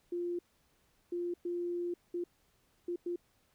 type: tone bursts at uneven times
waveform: sine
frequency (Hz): 349.2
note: F4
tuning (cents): 0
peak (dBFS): -33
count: 6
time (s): 0.12-0.39 / 1.12-1.34 / 1.45-1.94 / 2.14-2.24 / 2.88-2.96 / 3.06-3.16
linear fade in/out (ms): 5
effects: pink hiss -72 dBFS RMS until 3.54 s